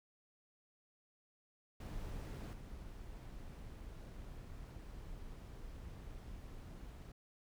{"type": "noise with level steps", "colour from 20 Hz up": "brown", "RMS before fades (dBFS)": [-44, -50], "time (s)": [1.8, 7.12], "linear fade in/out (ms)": 5, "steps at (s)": 2.53, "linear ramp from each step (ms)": 2, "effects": []}